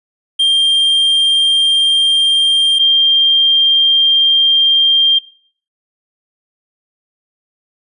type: tone pair in turn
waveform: triangle / sine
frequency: 3189 / 3189 Hz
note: G7 / G7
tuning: +29 / +29 cents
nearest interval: unison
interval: 0 cents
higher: neither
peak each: -7 dBFS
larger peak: neither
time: 0.39-2.79 / 2.79-5.19 s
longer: neither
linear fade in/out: 10 ms
effects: noise-tail reverb RT60 0.5 s tail -17 dB re dry + resampled to 24000 Hz